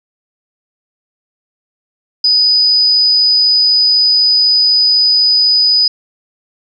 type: tone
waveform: sine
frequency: 4978 Hz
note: D#8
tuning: in tune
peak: -7 dBFS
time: 2.24-5.88 s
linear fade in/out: 5 ms
effects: none